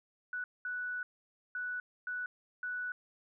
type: tone bursts at uneven times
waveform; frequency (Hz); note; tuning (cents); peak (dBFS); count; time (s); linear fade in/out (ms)
sine; 1480; F#6; 0; -35; 5; 0.33-0.44 / 0.65-1.03 / 1.55-1.8 / 2.07-2.26 / 2.63-2.92; 2
effects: none